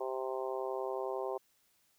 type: harmonic tone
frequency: 130.81 Hz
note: C3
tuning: in tune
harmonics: 3 / 4 / 5 / 6 / 7 / 8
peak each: -38 / -40 / -42 / -44 / -45 / -46 dBFS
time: 0-1.38 s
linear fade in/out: 10 ms
effects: white hiss -72 dBFS RMS until 1.98 s